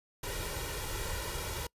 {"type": "noise with comb filter", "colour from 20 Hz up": "pink", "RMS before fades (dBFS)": -37, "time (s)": [0.23, 1.67], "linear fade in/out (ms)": 5, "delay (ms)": 2.1, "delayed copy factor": 0.7, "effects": ["noise-tail reverb RT60 0.1 s tail -25 dB re dry", "resampled to 32000 Hz"]}